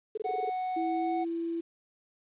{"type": "tone bursts", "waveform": "sine", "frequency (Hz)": 431.2, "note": "A4", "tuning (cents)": -35, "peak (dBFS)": -30, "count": 8, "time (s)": [0.15, 0.497], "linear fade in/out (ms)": 5, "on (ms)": 25, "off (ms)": 21}
{"type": "tone", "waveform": "triangle", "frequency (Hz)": 740, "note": "F#5", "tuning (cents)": 0, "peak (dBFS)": -28, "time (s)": [0.24, 1.25], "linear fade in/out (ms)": 20}
{"type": "tone with pitch glide", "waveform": "sine", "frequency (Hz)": [329.3, 334.3], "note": ["E4", "E4"], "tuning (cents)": [-2, 24], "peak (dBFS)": -30, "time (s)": [0.76, 1.61], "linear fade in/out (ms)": 10, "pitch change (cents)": 26, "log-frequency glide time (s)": [0.95, 1.17]}
{"effects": ["resampled to 8000 Hz", "10-bit"]}